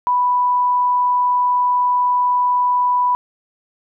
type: tone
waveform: sine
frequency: 988 Hz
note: B5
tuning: in tune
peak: -13 dBFS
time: 0.07-3.15 s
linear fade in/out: 0 ms
effects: none